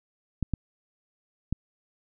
clicks, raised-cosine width 5 ms, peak -14 dBFS, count 3, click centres 0.427 / 0.537 / 1.526 s, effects none

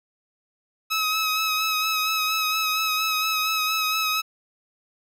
15% pulse tone with vibrato, 1280 Hz, D#6, 49 cents sharp, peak -15 dBFS, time 0.9-4.22 s, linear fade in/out 20 ms, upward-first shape sine, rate 4.3 Hz, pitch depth 29 cents each way, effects none

